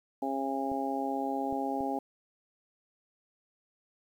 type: harmonic tone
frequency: 135.9 Hz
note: C#3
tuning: 34 cents flat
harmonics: 2 / 3 / 4 / 5 / 6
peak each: -34 / -39 / -39 / -38 / -34 dBFS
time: 0.22-1.99 s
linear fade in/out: 5 ms
type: clicks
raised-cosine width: 2 ms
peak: -30 dBFS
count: 3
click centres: 0.717 / 1.526 / 1.807 s
effects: 10-bit